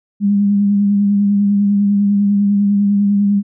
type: tone with vibrato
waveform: sine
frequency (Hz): 202.2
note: G#3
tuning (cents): -46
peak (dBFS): -10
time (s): 0.2-3.43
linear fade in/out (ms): 50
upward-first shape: sine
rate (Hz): 10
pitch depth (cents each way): 24
effects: none